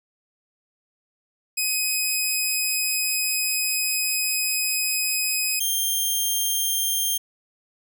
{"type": "tone pair in turn", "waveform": "10% pulse", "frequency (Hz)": [2521, 3189], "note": ["D#7", "G7"], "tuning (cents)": [22, 29], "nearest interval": "major third", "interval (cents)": 407, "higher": "second", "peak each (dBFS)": -13, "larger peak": "neither", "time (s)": [[1.57, 5.6], [5.6, 7.18]], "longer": "first", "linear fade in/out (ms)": 10, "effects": []}